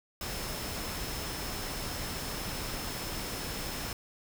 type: tone in noise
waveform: sine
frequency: 5260 Hz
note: E8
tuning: 5 cents flat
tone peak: -45 dBFS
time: 0.21-3.93 s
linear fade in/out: 2 ms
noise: pink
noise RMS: -37 dBFS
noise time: 0.21-3.93 s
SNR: -11 dB
effects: none